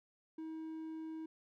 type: tone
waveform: triangle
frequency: 318.9 Hz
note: D#4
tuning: 43 cents sharp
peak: -40 dBFS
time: 0.38-1.26 s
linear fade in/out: 5 ms
effects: none